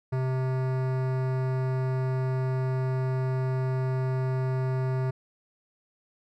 sine tone with hard clipping, 130 Hz, C3, 11 cents flat, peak -27 dBFS, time 0.12-5.11 s, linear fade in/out 10 ms, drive 18 dB, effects none

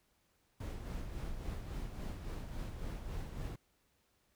brown noise with tremolo, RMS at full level -40 dBFS, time 0.6-3.56 s, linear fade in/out 5 ms, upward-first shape sine, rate 3.6 Hz, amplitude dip 45%, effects pink hiss -75 dBFS RMS until 4.35 s

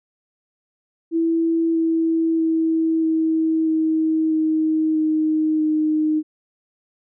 sine tone with pitch steps, 329.6 / 326.6 / 323.6 / 320.6 / 317.6 / 314.7 / 311.8 / 309 Hz, E4 / E4 / E4 / E4 / D#4 / D#4 / D#4 / D#4, 0 / -16 / -32 / -48 / +36 / +20 / +4 / -12 cents, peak -16 dBFS, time 1.11-6.23 s, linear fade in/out 50 ms, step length 640 ms, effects none

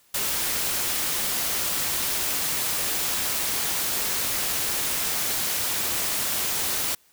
white noise, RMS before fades -26 dBFS, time 0.14-6.95 s, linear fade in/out 5 ms, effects white hiss -60 dBFS RMS until 7.12 s

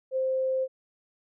sine tone, 523.3 Hz, C5, in tune, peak -24 dBFS, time 0.11-0.68 s, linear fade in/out 50 ms, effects none

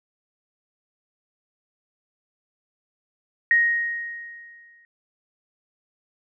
sine tone with exponential decay, 1873 Hz, A#6, 8 cents sharp, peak -13 dBFS, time 3.51-4.85 s, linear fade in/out 1 ms, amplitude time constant 290 ms, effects none

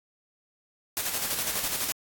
white noise with tremolo, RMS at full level -28 dBFS, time 0.97-1.92 s, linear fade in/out 0 ms, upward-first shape square, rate 12 Hz, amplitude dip 40%, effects AAC 64 kbps

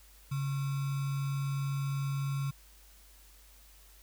sine tone with sample-and-hold, 138.59 Hz, C#3, in tune, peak -30 dBFS, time 0.31-2.51 s, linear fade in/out 10 ms, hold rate 1225 Hz, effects added 50 Hz sine -57 dBFS peak until 4.02 s + white hiss -60 dBFS RMS until 4.02 s

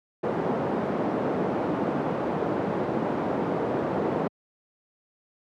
pink band-pass noise, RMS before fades -27 dBFS, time 0.23-4.28 s, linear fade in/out 10 ms, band 210 to 730 Hz, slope 12 dB/octave, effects high-pass 100 Hz 12 dB/octave

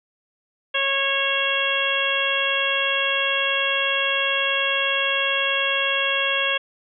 harmonic tone, 549 Hz, C#5, 17 cents flat, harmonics 1 / 2 / 3 / 4 / 5 / 6, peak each -28 / -29 / -26 / -29 / -24 / -25 dBFS, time 0.74-6.58 s, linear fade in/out 10 ms, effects none

